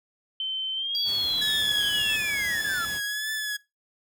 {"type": "tone with pitch glide", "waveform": "sine", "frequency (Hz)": [3085, 3345], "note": ["G7", "G#7"], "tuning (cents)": [-28, 12], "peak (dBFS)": -26, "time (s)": [0.4, 2.16], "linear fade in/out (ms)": 2, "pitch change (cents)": 140, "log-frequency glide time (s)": [0.74, 1.01]}
{"type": "linear sweep", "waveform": "triangle", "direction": "down", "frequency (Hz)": [4764, 1318.5], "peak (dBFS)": -26, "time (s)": [0.95, 2.85], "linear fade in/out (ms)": 0}
{"type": "noise", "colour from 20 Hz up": "pink", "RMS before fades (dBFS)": -41, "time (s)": [1.04, 3.01], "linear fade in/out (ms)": 50}
{"type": "tone with vibrato", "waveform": "sawtooth", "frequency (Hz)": 1701, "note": "G#6", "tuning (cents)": 41, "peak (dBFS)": -24, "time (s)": [1.41, 3.57], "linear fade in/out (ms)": 10, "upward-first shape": "triangle", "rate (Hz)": 1.7, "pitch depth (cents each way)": 51}
{"effects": ["noise-tail reverb RT60 0.2 s tail -18 dB re dry", "high-pass 60 Hz 12 dB/octave"]}